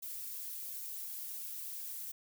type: noise with flanger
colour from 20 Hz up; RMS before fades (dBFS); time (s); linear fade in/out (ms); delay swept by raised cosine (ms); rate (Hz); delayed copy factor
violet; -43; 0.02-2.12; 10; 1.8 to 3.9; 2.8; +0.9
effects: none